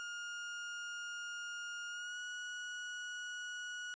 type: tone with pitch glide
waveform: 35% pulse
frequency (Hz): 1420 to 1459.1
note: F6 to F#6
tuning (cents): +28 to -25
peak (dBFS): -40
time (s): 0-3.94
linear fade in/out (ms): 0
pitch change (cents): +47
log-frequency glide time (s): 1.88-2.19
effects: resampled to 16000 Hz